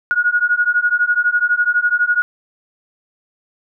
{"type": "beating tone pair", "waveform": "sine", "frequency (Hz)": [1441, 1453], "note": ["F#6", "F#6"], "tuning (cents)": [-46, -32], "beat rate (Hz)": 12, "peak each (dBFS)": [-16, -16], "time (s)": [0.11, 2.22], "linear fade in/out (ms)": 0, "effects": []}